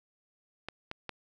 clicks, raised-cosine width 0.3 ms, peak -21 dBFS, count 3, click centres 0.686 / 0.914 / 1.093 s, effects none

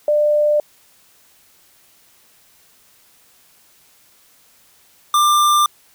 sine / square tone pair in turn, 596 / 1189.6 Hz, D5 / D6, +25 / +22 cents, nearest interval octave, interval 1197 cents, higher second, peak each -12 dBFS, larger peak neither, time 0.08-0.6 / 5.14-5.66 s, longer neither, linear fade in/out 2 ms, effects white hiss -53 dBFS RMS until 5.94 s

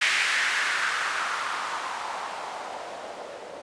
violet noise with low-pass filter sweep, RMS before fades -29 dBFS, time 0.01-3.62 s, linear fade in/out 10 ms, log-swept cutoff 2100 to 520 Hz, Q 2.5, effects resampled to 22050 Hz

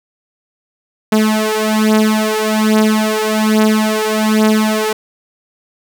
sawtooth beating tone pair, 215.6 / 216.8 Hz, A3 / A3, -35 / -25 cents, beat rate 1.2 Hz, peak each -10 dBFS, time 1.12-4.93 s, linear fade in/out 5 ms, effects none

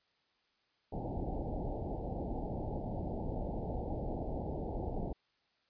pink low-pass noise, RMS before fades -38 dBFS, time 0.92-5.13 s, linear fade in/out 5 ms, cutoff 860 Hz, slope 96 dB/octave, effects white hiss -75 dBFS RMS until 5.69 s + resampled to 11025 Hz

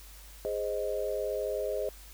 sine chord, Ab major, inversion none, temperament equal, 415.3 / 523.3 / 622.3 Hz, Ab4 / C5 / Eb5, 0 / 0 / 0 cents, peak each -34 dBFS, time 0.45-1.89 s, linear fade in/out 0 ms, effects added 50 Hz sine -49 dBFS peak until 2.13 s + white hiss -53 dBFS RMS until 2.13 s

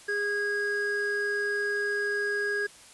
triangle tone pair together, 410 / 1643.2 Hz, G#4 / G#6, -22 / -19 cents, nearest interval 2 octaves, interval 2403 cents, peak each -29 / -26 dBFS, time 0.08-2.67 s, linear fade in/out 10 ms, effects white hiss -51 dBFS RMS until 2.93 s + resampled to 24000 Hz

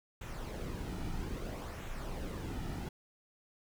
brown noise with flanger, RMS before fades -40 dBFS, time 0.21-2.89 s, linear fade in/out 5 ms, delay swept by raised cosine 0.2 to 1.9 ms, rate 0.61 Hz, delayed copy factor -0.5, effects none

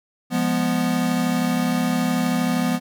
square chord, F diminished, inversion none, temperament equal, 174.61 / 207.7 / 246.9 Hz, F3 / Ab3 / Cb4, 0 / 0 / 0 cents, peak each -25 / -27 / -22 dBFS, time 0.3-2.8 s, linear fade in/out 50 ms, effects none

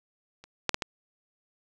clicks, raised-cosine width 0.2 ms, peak -30 / -6 / -7 / -12 dBFS, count 4, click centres 0.44 / 0.693 / 0.744 / 0.822 s, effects none

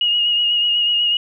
sine tone with vibrato, 2874 Hz, F7, 49 cents sharp, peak -14 dBFS, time 0.01-1.17 s, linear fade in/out 2 ms, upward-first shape sine, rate 8.1 Hz, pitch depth 25 cents each way, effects none

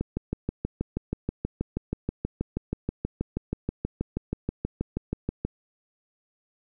click train, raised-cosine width 3 ms, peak -14 dBFS, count 35, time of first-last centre 0.01-5.45 s, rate 6.25 Hz, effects none

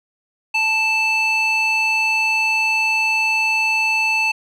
square tone with band-pass filter, 880 Hz, A5, in tune, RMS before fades -18 dBFS, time 0.54-4.32 s, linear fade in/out 10 ms, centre 2700 Hz, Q 2.6, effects none

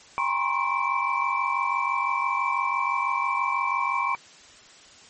sine tone cluster, 807 / 949 / 1042 / 1088 / 2327 Hz, G#5 / A#5 / C6 / C#6 / D7, -50 / +31 / -7 / -33 / -17 cents, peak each -35 / -29 / -28 / -27 / -29 dBFS, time 0.18-4.15 s, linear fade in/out 0 ms, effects white hiss -50 dBFS RMS until 5.09 s + MP3 32 kbps

